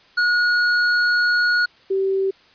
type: tone pair in turn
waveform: square / sine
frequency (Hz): 1449 / 386.3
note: F#6 / G4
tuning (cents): -37 / -25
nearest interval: octave + major seventh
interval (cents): 2288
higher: first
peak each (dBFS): -16 / -17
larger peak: first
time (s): 0.17-1.66 / 1.9-2.31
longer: first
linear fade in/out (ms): 10
effects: white hiss -52 dBFS RMS until 2.54 s + resampled to 11025 Hz